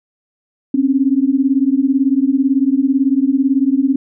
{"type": "beating tone pair", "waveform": "sine", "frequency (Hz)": [261.6, 279.6], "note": ["C4", "C#4"], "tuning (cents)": [0, 15], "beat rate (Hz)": 18, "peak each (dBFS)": -14, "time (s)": [0.74, 3.96], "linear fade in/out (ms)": 5, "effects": []}